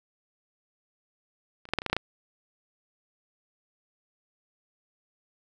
clicks, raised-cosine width 0.3 ms, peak -30 / -26 / -8 / -9 / -21 / -11 / -19 / -8 / -10 dBFS, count 9, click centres 1.654 / 1.689 / 1.736 / 1.787 / 1.819 / 1.863 / 1.899 / 1.93 / 1.966 s, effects none

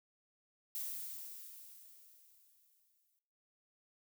violet noise with exponential decay, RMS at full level -40 dBFS, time 0.75-3.19 s, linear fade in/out 0 ms, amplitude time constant 530 ms, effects noise-tail reverb RT60 0.7 s tail -17 dB re dry

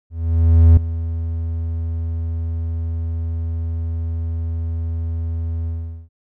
triangle tone with ADSR envelope, 82.41 Hz, E2, in tune, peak -3 dBFS, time 0.1-6.09 s, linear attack 670 ms, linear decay 4 ms, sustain -15 dB, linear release 420 ms, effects none

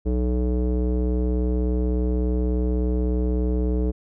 square tone with low-pass filter, 61.74 Hz, B1, in tune, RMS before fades -22 dBFS, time 0.05-3.92 s, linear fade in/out 20 ms, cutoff 410 Hz, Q 2.9, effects none

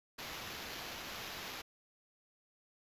white noise with sample-and-hold, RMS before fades -45 dBFS, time 0.18-1.62 s, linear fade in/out 10 ms, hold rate 8820 Hz, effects resampled to 32000 Hz

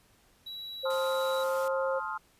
triangle tone, 3905 Hz, B7, 20 cents flat, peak -37 dBFS, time 0.46-1.44 s, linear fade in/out 10 ms
sine tone with pitch glide, 529 to 533.6 Hz, C5 to C5, +19 to +34 cents, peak -28 dBFS, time 0.83-2 s, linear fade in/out 20 ms, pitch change +15 cents, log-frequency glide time 1.41-1.7 s
sine chord, F dominant seventh, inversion first, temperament just, 873.1 / 1047.7 / 1257.2 / 1396.9 Hz, A5 / C6 / Eb6 / F6, -14 / +2 / +18 / 0 cents, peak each -38 dBFS, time 0.85-2.18 s, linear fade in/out 10 ms
white high-pass noise, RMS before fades -46 dBFS, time 0.9-1.68 s, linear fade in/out 2 ms, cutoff 200 Hz, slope 12 dB/octave
effects pink hiss -64 dBFS RMS until 2.39 s + resampled to 32000 Hz

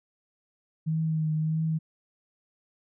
sine tone with vibrato, 157.7 Hz, D#3, 24 cents sharp, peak -24 dBFS, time 0.86-1.79 s, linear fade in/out 20 ms, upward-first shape triangle, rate 1.6 Hz, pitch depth 31 cents each way, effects none

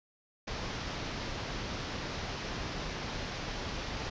pink low-pass noise, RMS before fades -38 dBFS, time 0.47-4.1 s, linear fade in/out 10 ms, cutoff 6000 Hz, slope 48 dB/octave, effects resampled to 16000 Hz

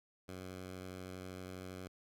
10% pulse tone with vibrato, 92.5 Hz, F#2, in tune, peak -37 dBFS, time 0.28-1.88 s, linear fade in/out 10 ms, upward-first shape sine, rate 9.2 Hz, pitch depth 9 cents each way, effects none

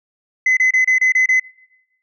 sine tone bursts, 2032 Hz, B6, 49 cents sharp, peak -9 dBFS, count 7, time 0.46-1.398 s, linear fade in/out 5 ms, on 110 ms, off 28 ms, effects noise-tail reverb RT60 1.0 s tail -25 dB re dry + tanh soft clip ceiling -9 dBFS

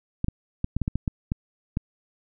clicks, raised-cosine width 5 ms, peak -12 dBFS, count 10, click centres 0.244 / 0.284 / 0.644 / 0.766 / 0.817 / 0.879 / 0.956 / 1.078 / 1.319 / 1.771 s, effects none

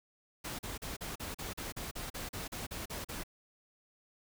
pink noise bursts, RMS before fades -41 dBFS, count 15, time 0.44-3.236 s, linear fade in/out 10 ms, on 150 ms, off 39 ms, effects none

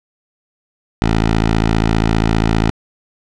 10% pulse tone, 55 Hz, A1, in tune, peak -4 dBFS, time 1.02-2.7 s, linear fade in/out 0 ms, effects low-pass 5000 Hz 12 dB/octave

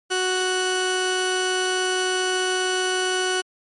sawtooth tone pair together, 370 / 1480 Hz, F#4 / F#6, 0 / 0 cents, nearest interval 2 octaves, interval 2400 cents, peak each -19 dBFS, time 0.1-3.42 s, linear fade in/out 20 ms, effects MP3 48 kbps

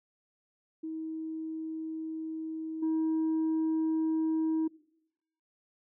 sine tone with level steps, 318.9 Hz, D#4, 43 cents sharp, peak -34 / -24 dBFS, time 0.83-4.68 s, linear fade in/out 10 ms, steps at 2.82 s, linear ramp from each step 10 ms, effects noise-tail reverb RT60 0.8 s tail -22 dB re dry + tanh soft clip ceiling -25 dBFS

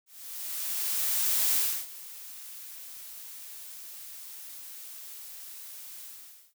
blue noise with ADSR envelope, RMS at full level -25 dBFS, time 0.06-6.54 s, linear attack 1500 ms, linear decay 300 ms, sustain -19 dB, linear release 490 ms, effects none

